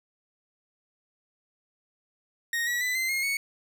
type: tone with pitch steps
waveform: 40% pulse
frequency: 1864.7 / 1930.5 / 1998.5 / 2069 / 2142 / 2218 Hz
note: A#6 / B6 / B6 / C7 / C7 / C#7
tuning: 0 / -40 / +20 / -20 / +40 / 0 cents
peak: -25 dBFS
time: 2.53-3.37 s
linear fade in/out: 2 ms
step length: 140 ms
effects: none